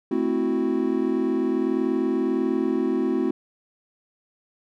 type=chord; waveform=triangle; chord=F# half-diminished seventh; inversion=first; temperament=equal; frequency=220 / 261.6 / 329.6 / 370 Hz; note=A3 / C4 / E4 / F#4; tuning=0 / 0 / 0 / 0 cents; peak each=-27 / -23 / -24 / -24 dBFS; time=0.11-3.31 s; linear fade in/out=5 ms; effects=none